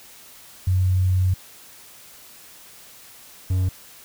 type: tone pair in turn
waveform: sine / triangle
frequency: 92.5 / 92.5 Hz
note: F#2 / F#2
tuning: 0 / 0 cents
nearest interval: unison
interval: 0 cents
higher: neither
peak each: -16 dBFS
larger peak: neither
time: 0.67-1.34 / 3.5-3.69 s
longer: first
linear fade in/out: 5 ms
effects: white hiss -46 dBFS RMS until 4.04 s